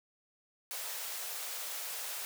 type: high-pass noise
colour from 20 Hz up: white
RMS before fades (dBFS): -40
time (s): 0.71-2.25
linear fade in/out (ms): 0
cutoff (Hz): 440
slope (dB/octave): 48
effects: none